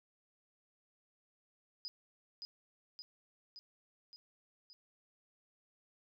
sine tone with echo, 4978 Hz, D#8, in tune, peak -40 dBFS, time 1.85-1.88 s, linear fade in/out 0 ms, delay 570 ms, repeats 5, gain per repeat -3 dB, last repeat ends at 4.73 s, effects none

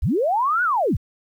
sine linear two-way sweep, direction up then down, 32.7 to 1500 to 32.7 Hz, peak -17 dBFS, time 0.02-0.97 s, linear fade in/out 10 ms, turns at 0.63 s, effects 9-bit

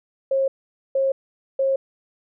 sine tone bursts, 539 Hz, C#5, 49 cents flat, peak -17 dBFS, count 3, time 0.31-1.76 s, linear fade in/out 5 ms, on 170 ms, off 470 ms, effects none

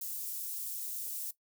white high-pass noise, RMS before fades -39 dBFS, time 0.01-1.31 s, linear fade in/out 5 ms, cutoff 9100 Hz, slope 12 dB/octave, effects noise-tail reverb RT60 0.1 s tail -17 dB re dry

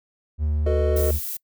triangle tone with pitch glide, 75.5 to 74.98 Hz, D2 to D2, +48 to +36 cents, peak -18 dBFS, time 0.38-1.2 s, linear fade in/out 50 ms, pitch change -12 cents, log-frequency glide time 0.6-0.77 s
triangle chord, B dominant seventh, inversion second, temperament just, 370.4 / 444.5 / 493.9 / 617.4 Hz, F#4 / A4 / B4 / D#5, +2 / +18 / 0 / -14 cents, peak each -24 / -24 / -29 / -24 dBFS, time 0.66-1.11 s, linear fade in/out 5 ms
violet noise, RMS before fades -30 dBFS, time 0.96-1.37 s, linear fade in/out 5 ms
effects noise-tail reverb RT60 0.1 s tail -26 dB re dry

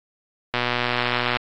click train, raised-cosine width 0.3 ms, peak -5 dBFS, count 102, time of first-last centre 0.54-1.368 s, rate 122 Hz, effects low-pass 5000 Hz 12 dB/octave + AAC 48 kbps

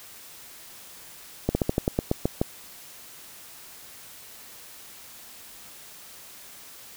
slowing click train, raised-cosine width 2 ms, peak -8 dBFS, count 10, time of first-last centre 1.49-2.415 s, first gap 60 ms, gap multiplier 1.13, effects white hiss -46 dBFS RMS until 6.96 s

